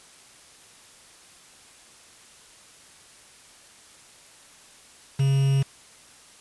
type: tone with quantisation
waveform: triangle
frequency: 136.6 Hz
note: C#3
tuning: 25 cents flat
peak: -16 dBFS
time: 5.19-5.63 s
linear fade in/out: 10 ms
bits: 6
effects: white hiss -51 dBFS RMS until 6.4 s + resampled to 24000 Hz